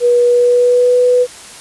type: tone with pitch glide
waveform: sine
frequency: 484.3 to 495.3 Hz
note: B4 to B4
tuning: -34 to +5 cents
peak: -7 dBFS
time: 0-1.27 s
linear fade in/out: 50 ms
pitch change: +39 cents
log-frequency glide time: 0.26-0.98 s
effects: white hiss -34 dBFS RMS until 1.6 s + resampled to 24000 Hz